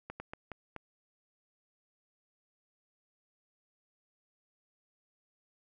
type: slowing click train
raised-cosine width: 0.5 ms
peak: -26 dBFS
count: 5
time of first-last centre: 0.1-0.763 s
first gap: 100 ms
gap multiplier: 1.35
effects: none